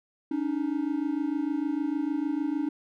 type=tone pair together; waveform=triangle; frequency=282.3 / 308.9 Hz; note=C#4 / D#4; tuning=+32 / -12 cents; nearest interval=major second; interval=156 cents; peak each=-27 dBFS; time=0.31-2.69 s; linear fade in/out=5 ms; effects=none